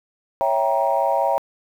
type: chord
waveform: sine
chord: C# diminished seventh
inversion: none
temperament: equal with one note detuned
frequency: 554.4 / 659.3 / 784 / 941 Hz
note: C#5 / E5 / G5 / Bb5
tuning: 0 / 0 / 0 / +16 cents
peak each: -22 dBFS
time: 0.41-1.38 s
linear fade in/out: 0 ms
effects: tanh soft clip ceiling -7 dBFS + 8-bit